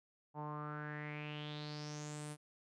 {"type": "tone with low-pass filter sweep", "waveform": "sawtooth", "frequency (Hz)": 149.6, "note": "D3", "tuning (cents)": 32, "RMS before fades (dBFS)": -45, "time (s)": [0.34, 2.37], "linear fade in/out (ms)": 50, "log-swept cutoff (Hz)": [860, 10000], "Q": 5.9, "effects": []}